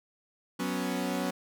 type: chord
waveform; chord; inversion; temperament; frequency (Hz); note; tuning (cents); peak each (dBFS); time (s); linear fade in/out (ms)
sawtooth; F# suspended fourth; none; equal; 185 / 246.9 / 277.2; F#3 / B3 / C#4; 0 / 0 / 0; -30; 0.59-1.31; 10
effects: none